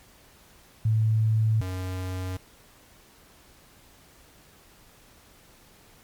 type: tone pair in turn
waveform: sine / square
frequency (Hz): 110 / 92.5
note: A2 / F#2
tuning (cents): 0 / 0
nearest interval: minor third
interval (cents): 300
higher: first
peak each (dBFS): -19 / -30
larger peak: first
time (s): 0.85-1.61 / 1.61-2.37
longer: neither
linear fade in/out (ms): 5
effects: pink hiss -55 dBFS RMS until 6.03 s + MP3 96 kbps